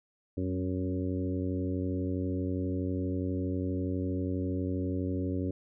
harmonic tone with a mistuned harmonic, 92.3 Hz, F#2, 4 cents flat, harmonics 1 / 2 / 3 / 4 / 5 / 6, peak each -33 / -38 / -33 / -39 / -41 / -44 dBFS, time 0.37-5.51 s, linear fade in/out 5 ms, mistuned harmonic 2, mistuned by +26 cents, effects none

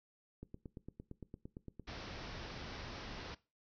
click train, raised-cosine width 3 ms, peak -34 dBFS, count 13, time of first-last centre 0.43-1.797 s, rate 8.78 Hz
pink low-pass noise, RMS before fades -47 dBFS, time 1.87-3.35 s, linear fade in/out 10 ms, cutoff 5700 Hz, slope 96 dB/octave
effects noise-tail reverb RT60 0.3 s tail -20 dB re dry

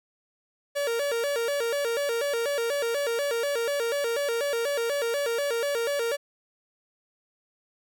45% pulse tone with vibrato, 515 Hz, C5, 28 cents flat, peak -25 dBFS, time 0.75-6.17 s, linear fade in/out 20 ms, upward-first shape square, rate 4.1 Hz, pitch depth 180 cents each way, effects none

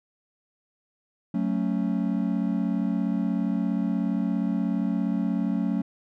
triangle chord, F# minor, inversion none, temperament just, 185 / 222 / 277.5 Hz, F#3 / A3 / C#4, 0 / +16 / +2 cents, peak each -25 / -25 / -27 dBFS, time 1.34-5.82 s, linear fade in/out 5 ms, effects none

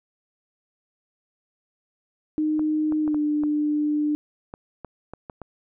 sine tone with pitch glide, 307.5 to 298.6 Hz, D#4 to D4, -20 to +29 cents, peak -20 dBFS, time 2.38-4.15 s, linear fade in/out 0 ms, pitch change -51 cents, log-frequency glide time 3.01-3.18 s
clicks, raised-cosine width 1 ms, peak -22 dBFS, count 10, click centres 2.594 / 2.923 / 3.078 / 3.145 / 3.436 / 4.539 / 4.847 / 5.136 / 5.298 / 5.417 s
effects none

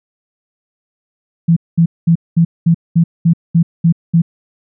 sine tone bursts, 167.1 Hz, E3, 24 cents sharp, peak -6 dBFS, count 10, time 1.48-4.22 s, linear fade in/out 10 ms, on 85 ms, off 210 ms, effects none

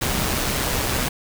pink noise with amplitude modulation, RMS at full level -21 dBFS, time 0.01-1.09 s, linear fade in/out 10 ms, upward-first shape sine, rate 129 Hz, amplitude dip 40%, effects none

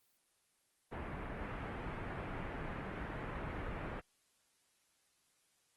pink low-pass noise, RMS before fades -43 dBFS, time 0.91-4.01 s, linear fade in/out 20 ms, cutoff 2200 Hz, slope 24 dB/octave, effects white hiss -75 dBFS RMS until 5.76 s + Opus 24 kbps

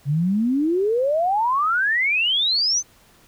sine exponential sweep, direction up, 135.5 to 6320 Hz, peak -17 dBFS, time 0.05-2.83 s, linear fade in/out 50 ms, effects pink hiss -54 dBFS RMS until 3.27 s

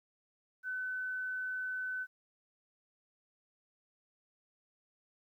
sine tone, 1511 Hz, F#6, 36 cents sharp, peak -35 dBFS, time 0.63-2.07 s, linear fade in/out 50 ms, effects 12-bit

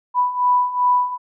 sine beating tone pair, 987.8 / 990.4 Hz, B5 / B5, 0 / +5 cents, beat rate 2.6 Hz, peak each -20 / -16 dBFS, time 0.14-1.18 s, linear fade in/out 50 ms, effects none

